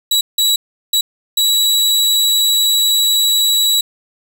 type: tone bursts at uneven times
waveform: sawtooth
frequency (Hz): 3904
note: B7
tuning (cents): -21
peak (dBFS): -8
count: 4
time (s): 0.11-0.21 / 0.38-0.56 / 0.93-1.01 / 1.37-3.81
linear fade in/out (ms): 5
effects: none